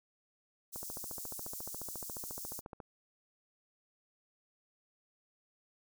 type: high-pass noise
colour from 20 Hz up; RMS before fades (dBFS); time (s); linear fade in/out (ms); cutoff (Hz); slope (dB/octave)
white; -44; 0.72-2.61; 20; 5700; 24
type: click train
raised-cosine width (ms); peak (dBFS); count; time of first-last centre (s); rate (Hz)
1; -31; 30; 0.76-2.802; 14.2
effects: none